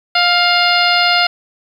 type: harmonic tone with a mistuned harmonic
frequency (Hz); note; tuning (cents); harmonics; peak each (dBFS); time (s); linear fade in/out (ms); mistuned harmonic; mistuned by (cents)
706; F5; +19; 1 / 2 / 3 / 4 / 5 / 6 / 7; -16 / -16 / -18 / -18 / -22 / -18 / -21; 0.15-1.27; 5; 2; -21
effects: 7-bit